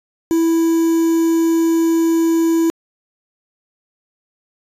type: tone with quantisation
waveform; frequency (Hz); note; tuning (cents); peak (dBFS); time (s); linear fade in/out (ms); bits
triangle; 329.6; E4; 0; -10; 0.31-2.7; 0; 5
effects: resampled to 32000 Hz